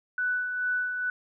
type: tone with tremolo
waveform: sine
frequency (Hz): 1489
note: F#6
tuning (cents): +11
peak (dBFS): -24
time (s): 0.18-1.1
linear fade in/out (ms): 2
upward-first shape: sine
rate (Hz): 2.3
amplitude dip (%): 45
effects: none